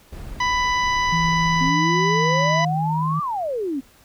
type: noise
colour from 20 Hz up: brown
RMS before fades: -33 dBFS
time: 0.12-1.7 s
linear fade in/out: 5 ms
type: harmonic tone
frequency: 993 Hz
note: B5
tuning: 9 cents sharp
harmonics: 1 / 2 / 3 / 4 / 5 / 6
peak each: -20 / -23 / -31 / -34 / -36 / -36 dBFS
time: 0.4-2.65 s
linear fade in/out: 5 ms
type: tone with pitch glide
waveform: sine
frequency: 164.81 to 157.73 Hz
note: E3 to D#3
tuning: 0 to +24 cents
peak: -21 dBFS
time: 1.12-3.2 s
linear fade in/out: 10 ms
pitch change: -76 cents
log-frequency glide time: 2.15-2.32 s
type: exponential two-way sweep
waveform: sine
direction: up then down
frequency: 252.9 to 1200 to 252.9 Hz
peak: -22 dBFS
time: 1.6-3.81 s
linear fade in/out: 20 ms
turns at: 3.21 s
effects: pink hiss -53 dBFS RMS until 4.04 s